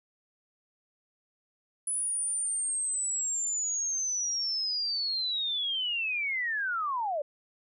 sine linear sweep, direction down, 10000 to 554.4 Hz, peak -28 dBFS, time 1.87-7.22 s, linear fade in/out 5 ms, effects none

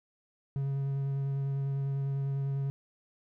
triangle tone with vibrato, 137.8 Hz, C#3, 10 cents flat, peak -27 dBFS, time 0.56-2.7 s, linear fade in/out 0 ms, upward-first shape square, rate 10 Hz, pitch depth 9 cents each way, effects none

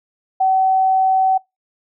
sine tone, 760 Hz, F#5, 46 cents sharp, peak -12 dBFS, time 0.4-1.38 s, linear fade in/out 10 ms, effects noise-tail reverb RT60 0.2 s tail -24 dB re dry

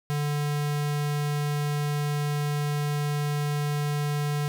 square tone with notch filter, 146.83 Hz, D3, in tune, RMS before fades -27 dBFS, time 0.1-4.48 s, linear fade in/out 0 ms, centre 310 Hz, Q 1.6, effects none

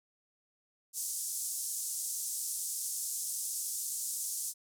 white band-pass noise, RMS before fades -37 dBFS, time 0.93-4.54 s, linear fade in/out 50 ms, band 6200 to 11000 Hz, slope 24 dB/octave, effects none

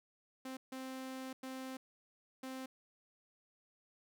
sawtooth tone bursts at uneven times, 261.6 Hz, C4, in tune, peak -39 dBFS, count 4, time 0.45-0.57 / 0.72-1.33 / 1.43-1.77 / 2.43-2.66 s, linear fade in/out 5 ms, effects none

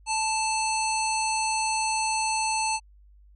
harmonic tone with a mistuned harmonic, 880 Hz, A5, in tune, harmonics 1 / 3 / 5 / 7 / 9 / 10, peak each -26 / -31 / -33 / -34 / -36 / -36 dBFS, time 0.06-2.8 s, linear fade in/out 50 ms, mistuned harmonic 5, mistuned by -21 cents, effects added 50 Hz sine -51 dBFS peak until 3.35 s

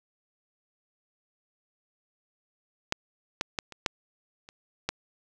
clicks, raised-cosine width 0.2 ms, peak -8 / -10 / -11 / -26 / -7 / -29 / -10 dBFS, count 7, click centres 2.924 / 3.411 / 3.588 / 3.723 / 3.862 / 4.489 / 4.89 s, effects none

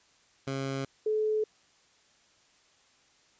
15% pulse / sine tone pair in turn, 135.7 / 430.8 Hz, C#3 / A4, -36 / -37 cents, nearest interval octave + minor sixth, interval 1999 cents, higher second, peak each -25 dBFS, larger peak neither, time 0.47-0.85 / 1.06-1.44 s, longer neither, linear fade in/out 5 ms, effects white hiss -64 dBFS RMS until 3.39 s + resampled to 16000 Hz

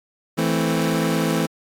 25% pulse chord, A minor, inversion second, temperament equal, 164.81 / 220 / 261.6 Hz, E3 / A3 / C4, 0 / 0 / 0 cents, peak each -18 / -20 / -21 dBFS, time 0.37-1.47 s, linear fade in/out 20 ms, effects AAC 64 kbps

